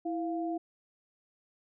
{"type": "tone pair together", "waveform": "sine", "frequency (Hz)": [329.6, 698.5], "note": ["E4", "F5"], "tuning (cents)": [0, 0], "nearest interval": "octave + minor second", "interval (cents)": 1300, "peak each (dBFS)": [-32, -36], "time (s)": [0.05, 0.58], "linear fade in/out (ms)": 10, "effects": []}